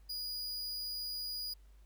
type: tone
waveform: 45% pulse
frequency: 4903 Hz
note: D#8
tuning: 26 cents flat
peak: -37 dBFS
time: 0.09-1.54 s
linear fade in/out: 10 ms
effects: added 50 Hz sine -56 dBFS peak until 1.85 s + pink hiss -73 dBFS RMS until 1.85 s